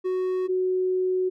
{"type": "tone pair in turn", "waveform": ["triangle", "sine"], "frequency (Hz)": [370, 370], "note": ["F#4", "F#4"], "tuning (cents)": [0, 0], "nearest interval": "unison", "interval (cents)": 0, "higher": "neither", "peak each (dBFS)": -21, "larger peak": "neither", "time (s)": [[0.04, 0.48], [0.48, 1.3]], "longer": "second", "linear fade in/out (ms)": 20, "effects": []}